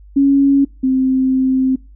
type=tone pair in turn; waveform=sine; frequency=277.2 / 261.6 Hz; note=C#4 / C4; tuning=0 / 0 cents; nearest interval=minor second; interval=100 cents; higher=first; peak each=-8 / -11 dBFS; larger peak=first; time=0.16-0.65 / 0.83-1.76 s; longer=second; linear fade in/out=10 ms; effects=noise-tail reverb RT60 0.3 s tail -24 dB re dry + added 50 Hz sine -38 dBFS peak until 1.95 s